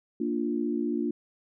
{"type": "chord", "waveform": "sine", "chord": "Bb major", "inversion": "none", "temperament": "equal", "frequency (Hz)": [233.1, 293.7, 349.2], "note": ["Bb3", "D4", "F4"], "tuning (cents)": [0, 0, 0], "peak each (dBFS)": [-30, -30, -31], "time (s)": [0.2, 1.11], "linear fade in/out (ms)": 5, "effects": []}